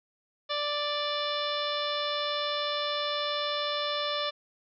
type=harmonic tone; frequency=587 Hz; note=D5; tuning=1 cent flat; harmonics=1 / 2 / 3 / 4 / 5 / 6 / 7 / 8 / 9; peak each=-33 / -34 / -40 / -42 / -39 / -34 / -40 / -47 / -42 dBFS; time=0.49-4.31 s; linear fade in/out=20 ms; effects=none